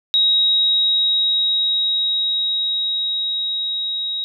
sine tone with level ramp, 3803 Hz, A#7, 34 cents sharp, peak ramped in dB -12 to -21 dBFS, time 0.14-4.24 s, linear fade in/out 0 ms, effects none

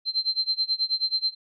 sine tone with tremolo, 4121 Hz, C8, 27 cents flat, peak -19 dBFS, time 0.05-1.35 s, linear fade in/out 50 ms, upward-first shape sine, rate 9.3 Hz, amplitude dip 95%, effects MP3 32 kbps

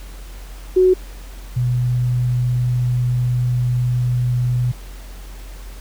sine tone pair in turn, 370 / 123.47 Hz, F#4 / B2, 0 / 0 cents, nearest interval octave + perfect fifth, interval 1900 cents, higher first, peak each -9 / -15 dBFS, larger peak first, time 0.76-0.94 / 1.56-4.72 s, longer second, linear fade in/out 10 ms, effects added 45 Hz sine -32 dBFS peak until 5.8 s + pink hiss -43 dBFS RMS until 5.8 s

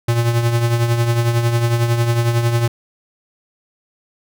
square tone with tremolo, 117.7 Hz, A#2, 17 cents sharp, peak -12 dBFS, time 0.08-2.68 s, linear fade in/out 5 ms, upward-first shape triangle, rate 11 Hz, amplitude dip 60%, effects none

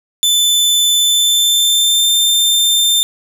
sawtooth tone with pitch glide, 3520 to 3584 Hz, A7 to A7, 0 to +31 cents, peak -7 dBFS, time 0.23-3.03 s, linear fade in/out 0 ms, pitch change +31 cents, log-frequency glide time 0.97-2.1 s, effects 8-bit

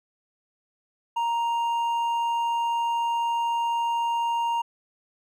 triangle tone with hard clipping, 934 Hz, A#5, 3 cents sharp, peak -24 dBFS, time 1.16-4.62 s, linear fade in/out 10 ms, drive 8 dB, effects none

